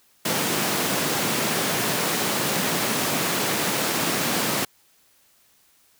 pink high-pass noise, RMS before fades -24 dBFS, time 0.25-4.65 s, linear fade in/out 5 ms, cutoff 150 Hz, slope 24 dB/octave, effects white hiss -60 dBFS RMS until 5.99 s

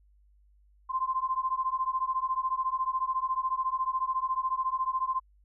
sine beating tone pair, 1037 / 1051 Hz, C6 / C6, -16 / +7 cents, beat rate 14 Hz, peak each -30 dBFS, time 0.89-5.2 s, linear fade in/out 20 ms, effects added 50 Hz sine -59 dBFS peak until 5.44 s

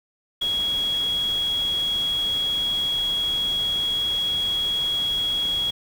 sine tone in noise, 3322 Hz, G#7, in tune, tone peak -21 dBFS, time 0.41-5.71 s, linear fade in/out 10 ms, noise pink, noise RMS -38 dBFS, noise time 0.41-5.71 s, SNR +14 dB, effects none

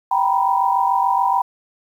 sine tone cluster, 781 / 946 / 993 Hz, G5 / A#5 / B5, -7 / +25 / +9 cents, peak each -19 dBFS, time 0.11-1.42 s, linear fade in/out 5 ms, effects 8-bit

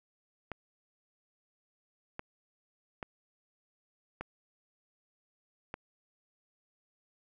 clicks, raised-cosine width 0.5 ms, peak -23 dBFS, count 5, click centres 0.517 / 2.194 / 3.028 / 4.21 / 5.741 s, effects none

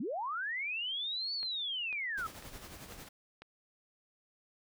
sine linear two-way sweep, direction up then down, 185 to 4532 to 1255 Hz, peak -34 dBFS, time 0-2.27 s, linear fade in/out 5 ms, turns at 1.34 s
click train, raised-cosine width 0.3 ms, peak -33 dBFS, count 5, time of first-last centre 1.43-3.42 s, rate 2.01 Hz
pink noise with tremolo, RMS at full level -47 dBFS, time 2.17-3.09 s, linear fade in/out 10 ms, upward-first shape sine, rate 11 Hz, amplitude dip 50%
effects none

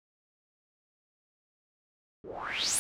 white noise with low-pass filter sweep, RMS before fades -33 dBFS, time 2.24-2.79 s, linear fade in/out 0 ms, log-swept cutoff 330 to 11000 Hz, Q 6.6, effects none

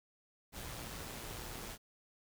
pink noise with amplitude modulation, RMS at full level -44 dBFS, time 0.52-1.78 s, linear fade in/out 50 ms, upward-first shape sine, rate 118 Hz, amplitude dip 35%, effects none

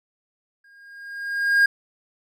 triangle tone with exponential growth, 1622 Hz, G#6, 41 cents flat, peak -10 dBFS, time 0.64-1.66 s, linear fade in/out 5 ms, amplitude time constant 220 ms, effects none

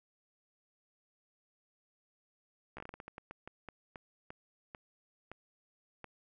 slowing click train, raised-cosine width 0.5 ms, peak -30 dBFS, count 18, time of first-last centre 2.77-6.043 s, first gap 14 ms, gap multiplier 1.28, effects none

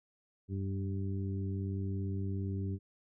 harmonic tone with a mistuned harmonic, 97.5 Hz, G2, 9 cents flat, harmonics 1 / 2 / 3 / 4, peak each -34 / -40 / -44 / -46 dBFS, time 0.48-2.79 s, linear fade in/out 50 ms, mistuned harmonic 1, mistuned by -29 cents, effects none

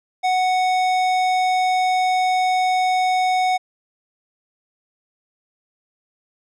sine tone with tanh clipping, 740 Hz, F#5, in tune, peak -18 dBFS, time 0.23-3.58 s, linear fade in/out 20 ms, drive 16 dB, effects none

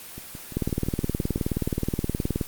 two click trains, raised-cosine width 3 ms, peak -11 / -24 dBFS, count 36 / 8, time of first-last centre 0.57-2.412 / 0.18-1.379 s, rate 19 / 5.84 Hz, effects white hiss -41 dBFS RMS until 2.47 s + Opus 24 kbps

